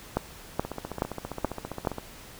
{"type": "two click trains", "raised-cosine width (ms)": 1, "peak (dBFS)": [-19, -10], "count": [21, 5], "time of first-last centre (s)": [[0.65, 1.983], [0.17, 1.872]], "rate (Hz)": [15, 2.35], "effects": ["pink hiss -47 dBFS RMS until 2.39 s"]}